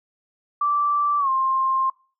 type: tone with pitch glide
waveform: sine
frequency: 1167 to 1057.9 Hz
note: D6 to C6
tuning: -11 to +19 cents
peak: -18 dBFS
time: 0.61-1.9 s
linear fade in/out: 5 ms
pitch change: -170 cents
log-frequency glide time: 1.19-1.29 s
effects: noise-tail reverb RT60 0.4 s tail -24 dB re dry